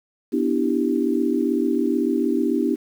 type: chord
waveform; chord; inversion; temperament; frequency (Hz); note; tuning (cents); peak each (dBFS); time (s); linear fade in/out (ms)
sine; E minor seventh; second; equal; 246.9 / 293.7 / 329.6 / 392; B3 / D4 / E4 / G4; 0 / 0 / 0 / 0; -23 / -23 / -24 / -25; 0.32-2.76; 20
effects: 8-bit